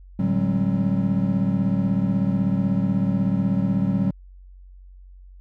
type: tone cluster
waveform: triangle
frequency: 112 / 147.5 / 187.4 / 203.6 / 268.6 Hz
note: A2 / D3 / F#3 / G#3 / C4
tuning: +31 / +8 / +22 / -34 / +46 cents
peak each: -26 / -27 / -19 / -24 / -27 dBFS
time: 0.19-4.11 s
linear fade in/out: 5 ms
effects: added 46 Hz sine -42 dBFS peak until 5.4 s